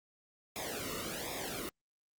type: noise with flanger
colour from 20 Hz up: pink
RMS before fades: -40 dBFS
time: 0.56-1.69 s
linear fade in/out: 0 ms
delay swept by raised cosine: 0.67 to 1.26 ms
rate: 1.3 Hz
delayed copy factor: -0.9
effects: Opus 48 kbps

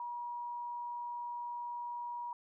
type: tone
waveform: sine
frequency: 959 Hz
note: A#5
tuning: 49 cents sharp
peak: -38 dBFS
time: 0-2.33 s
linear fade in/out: 2 ms
effects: none

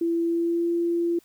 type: tone with pitch glide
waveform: sine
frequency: 336 to 341.3 Hz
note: E4 to F4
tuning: +33 to -40 cents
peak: -21 dBFS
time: 0.01-1.19 s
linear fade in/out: 5 ms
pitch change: +27 cents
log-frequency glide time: 0.25-0.7 s
effects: white hiss -60 dBFS RMS until 1.24 s

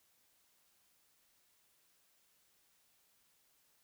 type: silence
effects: white hiss -73 dBFS RMS until 3.83 s

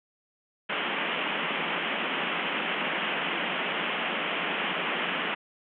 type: band-pass noise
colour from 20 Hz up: white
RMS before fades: -30 dBFS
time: 0.69-5.35 s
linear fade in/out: 10 ms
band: 160 to 3200 Hz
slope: 96 dB/octave
effects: none

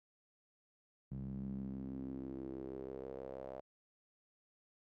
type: tone with band-pass filter sweep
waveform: sawtooth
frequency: 66.2 Hz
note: C2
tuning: 21 cents sharp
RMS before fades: -45 dBFS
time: 1.11-3.61 s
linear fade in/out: 10 ms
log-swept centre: 160 to 610 Hz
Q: 4.2
effects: none

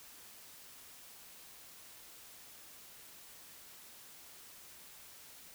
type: silence
effects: white hiss -55 dBFS RMS until 5.54 s

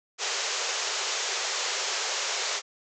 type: band-pass noise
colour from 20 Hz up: white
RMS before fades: -30 dBFS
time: 0.18-2.62 s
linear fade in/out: 50 ms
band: 370 to 7300 Hz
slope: 96 dB/octave
effects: none

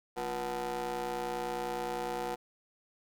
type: ring-modulated tone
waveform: 25% pulse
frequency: 129.8 Hz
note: C3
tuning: 13 cents flat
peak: -27 dBFS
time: 0.16-2.36 s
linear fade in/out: 20 ms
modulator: 614 Hz
effects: none

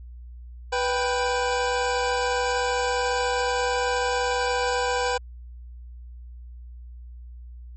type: tone pair together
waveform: 25% pulse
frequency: 493.9 / 784.8 Hz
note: B4 / G5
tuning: 0 / +2 cents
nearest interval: minor sixth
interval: 802 cents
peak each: -20 / -23 dBFS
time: 0.72-5.18 s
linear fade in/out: 10 ms
effects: added 60 Hz sine -38 dBFS peak until 7.76 s + MP3 32 kbps

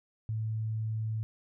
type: tone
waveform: sine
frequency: 110 Hz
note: A2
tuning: in tune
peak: -30 dBFS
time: 0.29-1.23 s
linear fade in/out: 0 ms
effects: none

